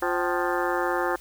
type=harmonic tone with a mistuned harmonic; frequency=175.8 Hz; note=F3; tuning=12 cents sharp; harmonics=2 / 3 / 4 / 5 / 6 / 7 / 8 / 9 / 10; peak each=-28 / -30 / -31 / -32 / -33 / -33 / -34 / -35 / -35 dBFS; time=0.02-1.16 s; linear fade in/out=5 ms; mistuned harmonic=4; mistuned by=+150 cents; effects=added 50 Hz sine -50 dBFS peak until 1.2 s + white hiss -50 dBFS RMS until 1.2 s